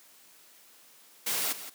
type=noise with echo; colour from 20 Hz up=white; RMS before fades=-30 dBFS; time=1.26-1.53 s; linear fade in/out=10 ms; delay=170 ms; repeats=1; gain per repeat=-12 dB; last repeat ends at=1.7 s; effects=white hiss -57 dBFS RMS until 1.74 s + high-pass 200 Hz 12 dB/octave